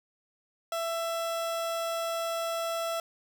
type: tone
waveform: 30% pulse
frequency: 666 Hz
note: E5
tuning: 18 cents sharp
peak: -27 dBFS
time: 0.72-3 s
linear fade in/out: 2 ms
effects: 11-bit